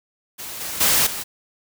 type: noise with level steps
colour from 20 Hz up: white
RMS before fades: -33 / -29 / -17 / -29 dBFS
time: 0.38-1.24 s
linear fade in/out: 20 ms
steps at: 0.6 / 0.8 / 1.06 s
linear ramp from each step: 10 ms
effects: none